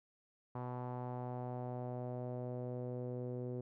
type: tone with low-pass filter sweep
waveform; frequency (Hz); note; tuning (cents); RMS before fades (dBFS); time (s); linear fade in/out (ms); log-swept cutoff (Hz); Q
sawtooth; 124.2; B2; +10; -42; 0.55-3.61; 5; 970 to 440; 2.9
effects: none